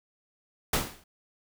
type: noise with exponential decay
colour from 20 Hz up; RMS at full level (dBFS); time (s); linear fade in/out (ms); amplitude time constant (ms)
pink; -22; 0.73-1.04; 5; 66
effects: none